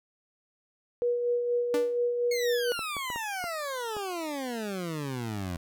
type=tone with tremolo; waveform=sine; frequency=482.5 Hz; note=B4; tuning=40 cents flat; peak=-23 dBFS; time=1.02-2.72 s; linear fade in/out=0 ms; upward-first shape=sine; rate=4.2 Hz; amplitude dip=40%
type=tone with exponential decay; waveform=sawtooth; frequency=293.7 Hz; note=D4; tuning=in tune; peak=-23 dBFS; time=1.74-1.98 s; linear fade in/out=2 ms; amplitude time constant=51 ms
type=exponential sweep; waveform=20% pulse; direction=down; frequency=2198 to 84 Hz; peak=-27 dBFS; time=2.31-5.57 s; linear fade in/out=5 ms
type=clicks; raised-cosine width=1 ms; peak=-24 dBFS; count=6; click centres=2.792 / 2.967 / 3.102 / 3.16 / 3.441 / 3.967 s
effects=none